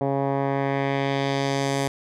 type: tone with low-pass filter sweep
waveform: 10% pulse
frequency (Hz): 138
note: C#3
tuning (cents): -7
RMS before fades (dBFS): -24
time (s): 0.01-1.88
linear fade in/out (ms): 2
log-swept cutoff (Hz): 710 to 9500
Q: 1.2
effects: none